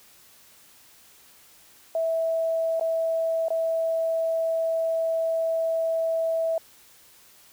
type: tone with dropouts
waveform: sine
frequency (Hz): 654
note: E5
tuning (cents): -14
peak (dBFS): -22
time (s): 1.95-6.58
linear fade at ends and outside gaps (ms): 2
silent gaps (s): 2.797-2.81 / 3.484-3.504
effects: white hiss -54 dBFS RMS until 7.52 s